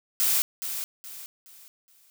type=noise with echo; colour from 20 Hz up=blue; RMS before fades=-23 dBFS; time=0.2-0.42 s; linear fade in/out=0 ms; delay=420 ms; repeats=4; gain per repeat=-9 dB; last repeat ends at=2.1 s; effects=none